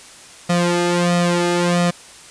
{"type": "tone with flanger", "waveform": "sawtooth", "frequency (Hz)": 174.61, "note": "F3", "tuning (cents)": 0, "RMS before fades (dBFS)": -17, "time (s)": [0.49, 1.91], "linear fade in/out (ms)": 10, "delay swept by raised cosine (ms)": [1.6, 2.41], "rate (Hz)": 1.5, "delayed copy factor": 0.95, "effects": ["white hiss -41 dBFS RMS until 2.3 s", "resampled to 22050 Hz"]}